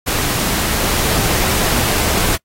pink noise, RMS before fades -17 dBFS, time 0.06-2.37 s, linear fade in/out 20 ms, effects noise-tail reverb RT60 0.1 s tail -25 dB re dry + AAC 48 kbps

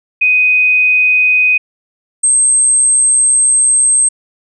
sine tone pair in turn, 2500 / 8358 Hz, D#7 / C9, +8 / -3 cents, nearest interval octave + major sixth, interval 2089 cents, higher second, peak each -7 dBFS, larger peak neither, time 0.21-1.58 / 2.23-4.09 s, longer second, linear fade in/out 10 ms, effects none

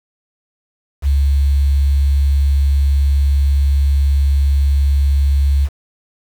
sine tone with quantisation, 69.7 Hz, C#2, 10 cents sharp, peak -10 dBFS, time 1.02-5.69 s, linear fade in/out 50 ms, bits 6, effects none

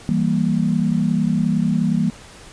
sine chord, E diminished, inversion none, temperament equal, 164.81 / 196 / 233.1 Hz, E3 / G3 / Bb3, 0 / 0 / 0 cents, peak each -20 dBFS, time 0.09-2.1 s, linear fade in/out 0 ms, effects pink hiss -42 dBFS RMS until 2.52 s + resampled to 22050 Hz

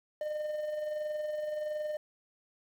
triangle tone with amplitude modulation, 606 Hz, D#5, 46 cents flat, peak -29 dBFS, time 0.21-1.97 s, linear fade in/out 2 ms, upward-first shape sine, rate 21.4 Hz, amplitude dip 40%, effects 10-bit

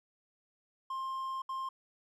triangle tone bursts at uneven times, 1058 Hz, C6, 19 cents sharp, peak -33 dBFS, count 2, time 0.9-1.42 / 1.49-1.69 s, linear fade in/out 5 ms, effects none

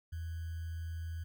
sine tone with sample-and-hold, 82.41 Hz, E2, in tune, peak -37 dBFS, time 0.12-1.24 s, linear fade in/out 10 ms, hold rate 1575 Hz, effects none

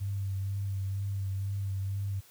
sine tone with vibrato, 98 Hz, G2, in tune, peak -30 dBFS, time 0-2.21 s, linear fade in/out 20 ms, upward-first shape sine, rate 2.1 Hz, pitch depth 26 cents each way, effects white hiss -58 dBFS RMS until 2.3 s

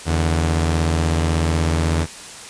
sawtooth tone pair together, 81.55 / 146.83 Hz, E2 / D3, -18 / 0 cents, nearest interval minor seventh, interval 1018 cents, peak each -13 / -21 dBFS, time 0.05-2.07 s, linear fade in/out 50 ms, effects white hiss -36 dBFS RMS until 2.49 s + resampled to 22050 Hz

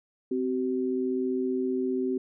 sine tone pair together, 259 / 379.9 Hz, C4 / F#4, -17 / +46 cents, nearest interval perfect fifth, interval 663 cents, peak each -28 dBFS, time 0.31-2.18 s, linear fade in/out 5 ms, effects none

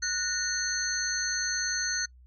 sine tone cluster, 1471 / 1830 / 4328 / 6210 Hz, F#6 / A#6 / C#8 / G8, -11 / -32 / -42 / -17 cents, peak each -33 / -36 / -33 / -31 dBFS, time 0.02-2.06 s, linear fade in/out 10 ms, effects noise-tail reverb RT60 0.1 s tail -25 dB re dry + added 62 Hz sine -51 dBFS peak until 2.26 s

